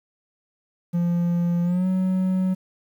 triangle tone with pitch glide, 172.9 to 186.38 Hz, F3 to F#3, -17 to +13 cents, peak -17 dBFS, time 0.93-2.55 s, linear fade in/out 20 ms, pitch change +130 cents, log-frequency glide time 1.63-1.87 s, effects 9-bit

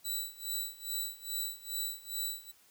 10% pulse tone with tremolo, 3951 Hz, B7, in tune, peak -25 dBFS, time 0.04-2.52 s, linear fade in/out 20 ms, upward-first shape sine, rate 2.4 Hz, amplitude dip 90%, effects white hiss -64 dBFS RMS until 2.7 s

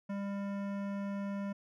sine tone with hard clipping, 199.5 Hz, G3, 31 cents sharp, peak -37 dBFS, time 0.09-1.53 s, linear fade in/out 10 ms, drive 16 dB, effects none

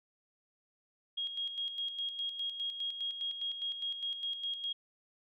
sine tone with tremolo, 3273 Hz, G#7, 26 cents flat, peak -33 dBFS, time 1.17-4.73 s, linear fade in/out 10 ms, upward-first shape square, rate 4.9 Hz, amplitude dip 55%, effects none

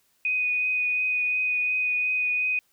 sine tone with vibrato, 2489 Hz, D#7, in tune, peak -22 dBFS, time 0.25-2.59 s, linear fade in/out 2 ms, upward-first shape triangle, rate 2.8 Hz, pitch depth 15 cents each way, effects white hiss -67 dBFS RMS until 2.72 s

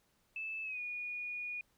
sine tone with pitch glide, 2626 to 2450 Hz, E7 to D#7, -7 to -27 cents, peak -38 dBFS, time 0.36-1.61 s, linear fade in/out 2 ms, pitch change -120 cents, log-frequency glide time 0.63-0.8 s, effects pink hiss -74 dBFS RMS until 1.77 s

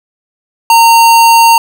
square tone, 920 Hz, A#5, 23 cents flat, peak -3 dBFS, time 0.7-1.58 s, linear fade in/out 2 ms, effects none

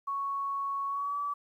sine tone with pitch glide, 1110 to 1149.8 Hz, C#6 to D6, +2 to -37 cents, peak -30 dBFS, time 0.07-1.34 s, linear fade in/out 10 ms, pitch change +61 cents, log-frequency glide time 0.88-1.18 s, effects 11-bit

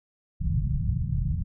white low-pass noise, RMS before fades -26 dBFS, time 0.4-1.44 s, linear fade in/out 20 ms, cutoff 160 Hz, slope 48 dB/octave, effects none

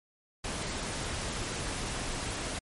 pink noise, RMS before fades -35 dBFS, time 0.44-2.59 s, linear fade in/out 5 ms, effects MP3 48 kbps

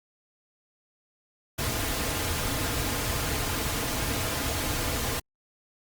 pink noise with comb filter, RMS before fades -29 dBFS, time 1.58-5.2 s, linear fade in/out 10 ms, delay 5.3 ms, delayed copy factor -0.5, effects Opus 48 kbps

